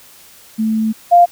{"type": "tone pair in turn", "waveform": "sine", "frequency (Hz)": [220, 698.5], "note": ["A3", "F5"], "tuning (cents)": [0, 0], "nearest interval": "octave + minor sixth", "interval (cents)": 2000, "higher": "second", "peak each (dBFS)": [-13, -4], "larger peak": "second", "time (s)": [[0.58, 0.93], [1.11, 1.26]], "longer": "first", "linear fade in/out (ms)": 20, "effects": ["white hiss -43 dBFS RMS until 1.31 s"]}